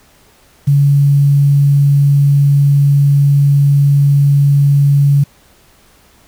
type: tone with quantisation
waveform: sine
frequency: 141.7 Hz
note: C#3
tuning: 38 cents sharp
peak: -6 dBFS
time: 0.67-5.24 s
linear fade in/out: 10 ms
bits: 6
effects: pink hiss -48 dBFS RMS until 6.27 s